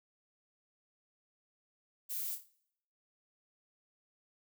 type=noise with echo; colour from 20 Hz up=violet; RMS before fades=-39 dBFS; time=2.09-2.36 s; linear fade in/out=20 ms; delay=28 ms; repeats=5; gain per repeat=-7 dB; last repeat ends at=2.5 s; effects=noise-tail reverb RT60 0.7 s tail -21 dB re dry